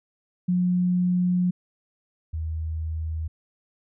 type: tone pair in turn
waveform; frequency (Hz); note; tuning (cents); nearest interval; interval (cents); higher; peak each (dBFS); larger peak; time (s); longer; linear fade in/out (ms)
sine; 179.6 / 79.73; F3 / D#2; +49 / +43; octave + major second; 1406; first; -19 / -26; first; 0.48-1.51 / 2.33-3.28; first; 10
effects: none